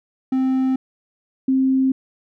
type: tone pair in turn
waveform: triangle / sine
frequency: 261.6 / 264 Hz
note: C4 / C4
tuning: 0 / +16 cents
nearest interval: unison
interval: 16 cents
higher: second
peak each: -14 dBFS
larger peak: neither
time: 0.32-0.76 / 1.48-1.92 s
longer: neither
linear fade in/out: 5 ms
effects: none